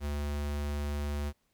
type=tone; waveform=square; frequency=72.8 Hz; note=D2; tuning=15 cents flat; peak=-32 dBFS; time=0-1.33 s; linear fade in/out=50 ms; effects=pink hiss -75 dBFS RMS until 1.53 s